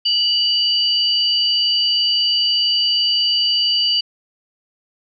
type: tone pair together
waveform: sine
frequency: 2943 / 4646 Hz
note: F#7 / D8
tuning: -10 / -20 cents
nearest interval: minor sixth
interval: 790 cents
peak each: -17 dBFS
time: 0.05-4.01 s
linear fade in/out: 10 ms
effects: none